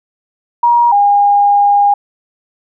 sine tone pair in turn, 951 / 812.4 Hz, A#5 / G#5, +34 / -38 cents, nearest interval minor third, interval 272 cents, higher first, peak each -6 dBFS, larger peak neither, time 0.63-0.92 / 0.92-1.94 s, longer second, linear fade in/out 5 ms, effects none

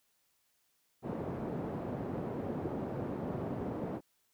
pink band-pass noise, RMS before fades -38 dBFS, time 1.02-4.01 s, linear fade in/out 50 ms, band 150 to 560 Hz, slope 12 dB/octave, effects white hiss -75 dBFS RMS until 4.33 s

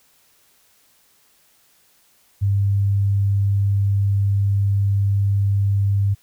sine tone, 99.7 Hz, G2, 30 cents sharp, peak -15 dBFS, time 2.41-6.15 s, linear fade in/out 20 ms, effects white hiss -58 dBFS RMS until 6.22 s

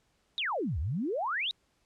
sine exponential two-way sweep, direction down then up, 3951 to 66.4 to 3951 Hz, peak -29 dBFS, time 0.38-1.51 s, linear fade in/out 0 ms, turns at 0.79 s, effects pink hiss -72 dBFS RMS until 1.85 s + low-pass 9000 Hz 12 dB/octave

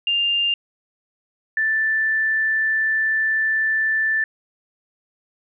sine tone pair in turn, 2800 / 1763.9 Hz, F7 / A6, +4 / +4 cents, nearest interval minor sixth, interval 800 cents, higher first, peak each -17 dBFS, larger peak neither, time 0.07-0.54 / 1.57-4.24 s, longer second, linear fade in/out 2 ms, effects none

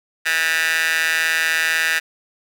15% pulse tone with high-pass filter, 162 Hz, E3, 30 cents flat, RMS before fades -19 dBFS, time 0.25-2 s, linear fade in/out 20 ms, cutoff 1900 Hz, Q 3.7, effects none

